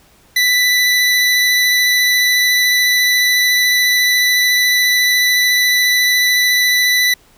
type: tone with vibrato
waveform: 25% pulse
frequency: 1983 Hz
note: B6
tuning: 7 cents sharp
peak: -7 dBFS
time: 0.36-7.14 s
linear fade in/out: 5 ms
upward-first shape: sine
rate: 14 Hz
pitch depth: 10 cents each way
effects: pink hiss -50 dBFS RMS until 7.37 s